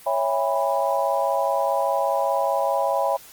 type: chord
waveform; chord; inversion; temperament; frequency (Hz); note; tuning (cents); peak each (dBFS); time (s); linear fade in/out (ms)
sine; C# minor seventh; none; equal with one note detuned; 554.4 / 659.3 / 810.2 / 987.8; C#5 / E5 / G#5 / B5; 0 / 0 / -43 / 0; -24 / -25 / -25 / -26; 0.06-3.17; 10
effects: white hiss -46 dBFS RMS until 3.32 s + Opus 24 kbps